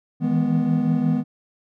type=chord; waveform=triangle; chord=E major seventh; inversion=third; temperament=equal with one note detuned; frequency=159.2 / 164.81 / 207.7 / 246.9 Hz; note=D#3 / E3 / G#3 / B3; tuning=+40 / 0 / 0 / 0 cents; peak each=-21 / -24 / -23 / -19 dBFS; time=0.2-1.24 s; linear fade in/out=50 ms; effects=none